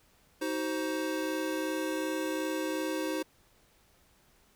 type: chord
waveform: square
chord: C diminished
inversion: first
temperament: just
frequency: 314 / 376.7 / 523.3 Hz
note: Eb4 / Gb4 / C5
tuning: +16 / +31 / 0 cents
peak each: -34 / -38 / -37 dBFS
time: 0.41-3.23 s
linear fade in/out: 10 ms
effects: pink hiss -65 dBFS RMS until 4.55 s